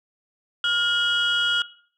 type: tone cluster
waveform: sine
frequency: 1415 / 2917 / 3295 Hz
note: F6 / F#7 / G#7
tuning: +22 / -25 / -14 cents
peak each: -22 / -25 / -23 dBFS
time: 0.64-1.62 s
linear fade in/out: 2 ms
effects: noise-tail reverb RT60 0.5 s tail -18 dB re dry + tanh soft clip ceiling -14 dBFS